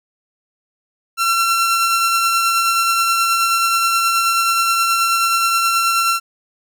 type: tone with tremolo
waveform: sawtooth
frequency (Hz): 1356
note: E6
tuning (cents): +49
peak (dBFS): -9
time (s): 1.17-6.2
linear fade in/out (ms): 50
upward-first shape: triangle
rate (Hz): 9.4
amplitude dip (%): 30
effects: none